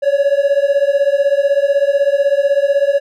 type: beating tone pair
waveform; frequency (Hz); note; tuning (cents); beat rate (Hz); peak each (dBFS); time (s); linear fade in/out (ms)
triangle; 554.4 / 570.4; C#5 / C#5; 0 / +49; 16; -12; 0.02-3; 20
effects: none